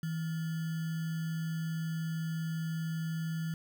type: tone with sample-and-hold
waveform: sine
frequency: 162.3 Hz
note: E3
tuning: 27 cents flat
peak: -32 dBFS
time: 0.03-3.54 s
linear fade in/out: 2 ms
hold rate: 1575 Hz
effects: none